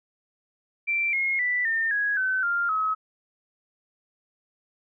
sine tone with pitch steps, 2349 / 2154 / 1975.3 / 1811.3 / 1661 / 1523.1 / 1396.7 / 1280.8 Hz, D7 / C7 / B6 / A6 / G#6 / F#6 / F6 / D#6, 0 / +50 / 0 / +50 / 0 / +50 / 0 / +50 cents, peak -22 dBFS, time 0.87-2.95 s, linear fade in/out 20 ms, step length 260 ms, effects none

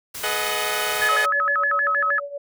white noise, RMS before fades -33 dBFS, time 0.14-1.08 s, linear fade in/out 10 ms
10% pulse chord, G# minor seventh, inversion none, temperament equal with one note detuned, 424.8 / 493.9 / 622.3 / 740 Hz, G#4 / B4 / D#5 / F#5, +39 / 0 / 0 / 0 cents, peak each -19 / -23 / -18 / -21 dBFS, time 0.23-1.26 s, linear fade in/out 10 ms
sine tone with vibrato, 1480 Hz, F#6, in tune, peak -18 dBFS, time 1.01-2.2 s, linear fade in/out 10 ms, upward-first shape square, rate 6.4 Hz, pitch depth 250 cents each way
sine tone with tremolo, 570 Hz, C#5, 48 cents sharp, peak -26 dBFS, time 1.11-2.38 s, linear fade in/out 5 ms, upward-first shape triangle, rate 8.2 Hz, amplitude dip 80%
effects none

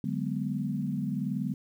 sine chord, G# half-diminished seventh, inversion second, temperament equal with one note detuned, 146.83 / 186.61 / 207.7 / 246.9 Hz, D3 / F#3 / G#3 / B3, 0 / +15 / 0 / 0 cents, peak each -34 dBFS, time 0.04-1.54 s, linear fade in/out 2 ms, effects 10-bit

